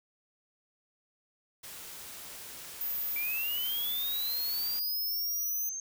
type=noise; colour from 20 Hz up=white; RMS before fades=-45 dBFS; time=1.63-4.8 s; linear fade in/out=10 ms
type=tone; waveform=sine; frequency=14917 Hz; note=A#9; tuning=in tune; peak=-31 dBFS; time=2.81-5.69 s; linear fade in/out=0 ms
type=linear sweep; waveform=sine; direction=up; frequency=2311 to 6400 Hz; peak=-35 dBFS; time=3.16-5.8 s; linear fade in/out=2 ms
effects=none